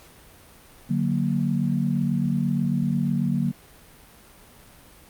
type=chord; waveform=sine; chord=D augmented; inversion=none; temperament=equal; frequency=146.83 / 185 / 233.1 Hz; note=D3 / F#3 / A#3; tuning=0 / 0 / 0 cents; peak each=-25 dBFS; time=0.89-3.52 s; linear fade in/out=20 ms; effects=pink hiss -50 dBFS RMS until 5.09 s + Opus 48 kbps